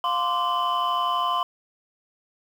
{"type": "tone cluster", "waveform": "sine", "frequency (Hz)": [703, 1040, 1172, 3019], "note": ["F5", "C6", "D6", "F#7"], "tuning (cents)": [11, -11, -4, 34], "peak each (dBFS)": [-28, -22, -27, -31], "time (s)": [0.04, 1.43], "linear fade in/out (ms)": 2, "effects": ["tanh soft clip ceiling -16 dBFS", "8-bit"]}